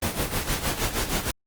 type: noise with tremolo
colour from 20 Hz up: pink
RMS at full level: -24 dBFS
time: 0.02-1.31 s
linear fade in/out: 5 ms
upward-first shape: sine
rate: 6.4 Hz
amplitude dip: 70%
effects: Opus 24 kbps